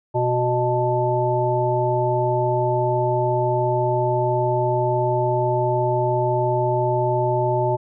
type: harmonic tone with a mistuned harmonic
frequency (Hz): 123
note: B2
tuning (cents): -7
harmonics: 1 / 3 / 5 / 7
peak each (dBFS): -23 / -23 / -23 / -23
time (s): 0.14-7.77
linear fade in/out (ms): 20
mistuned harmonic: 7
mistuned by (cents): +35
effects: none